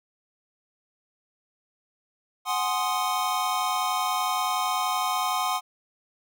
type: chord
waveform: square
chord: Ab dominant seventh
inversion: third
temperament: equal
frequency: 740 / 830.6 / 1046.5 / 1244.5 Hz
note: Gb5 / Ab5 / C6 / Eb6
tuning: 0 / 0 / 0 / 0 cents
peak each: -30 / -33 / -29 / -31 dBFS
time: 2.45-5.61 s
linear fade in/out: 50 ms
effects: none